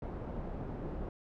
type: low-pass noise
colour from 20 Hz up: pink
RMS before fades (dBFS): -40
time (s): 0.02-1.09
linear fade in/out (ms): 2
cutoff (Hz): 680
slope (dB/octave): 12
effects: none